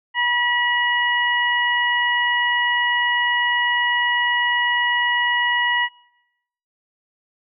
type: harmonic tone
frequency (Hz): 968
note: B5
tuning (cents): -35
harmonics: 1 / 2 / 3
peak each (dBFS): -22 / -19 / -25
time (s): 0.14-5.89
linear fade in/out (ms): 50
effects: noise-tail reverb RT60 0.9 s tail -25 dB re dry